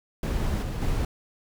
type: noise with level steps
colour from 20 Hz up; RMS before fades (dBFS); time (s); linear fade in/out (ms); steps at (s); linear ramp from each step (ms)
brown; -26 / -30 / -26; 0.23-1.05; 2; 0.62 / 0.81; 10
effects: none